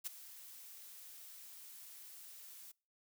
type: noise with ADSR envelope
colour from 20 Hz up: blue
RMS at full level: -38 dBFS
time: 0.04-2.72 s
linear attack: 27 ms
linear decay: 12 ms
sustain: -16 dB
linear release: 10 ms
effects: noise-tail reverb RT60 0.4 s tail -26 dB re dry